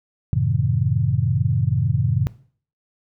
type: chord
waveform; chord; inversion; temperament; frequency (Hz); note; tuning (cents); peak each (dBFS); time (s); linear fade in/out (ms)
sine; F# diminished seventh; none; just; 92.5 / 111 / 133.2 / 159.84; F#2 / A2 / C3 / Eb3; 0 / +16 / +31 / +47; -24 / -21 / -20 / -26; 0.33-2.27; 0
effects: noise-tail reverb RT60 0.5 s tail -19 dB re dry